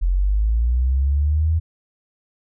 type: linear sweep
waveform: sine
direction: up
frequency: 42.54 to 82.41 Hz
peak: -15 dBFS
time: 0.01-1.6 s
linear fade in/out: 20 ms
effects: none